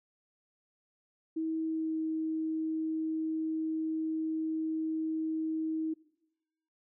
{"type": "tone with pitch glide", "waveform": "sine", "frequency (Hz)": [320.8, 317.7], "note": ["E4", "D#4"], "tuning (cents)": [-47, 36], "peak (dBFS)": -30, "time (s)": [1.36, 5.94], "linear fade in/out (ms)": 10, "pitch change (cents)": -17, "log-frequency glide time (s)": [1.61, 1.98], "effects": ["noise-tail reverb RT60 0.9 s tail -21 dB re dry"]}